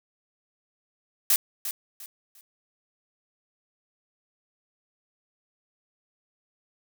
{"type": "noise with echo", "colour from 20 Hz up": "blue", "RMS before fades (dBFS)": -20, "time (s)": [1.3, 1.36], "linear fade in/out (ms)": 2, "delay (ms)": 350, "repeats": 3, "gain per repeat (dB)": -11, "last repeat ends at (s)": 2.41, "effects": []}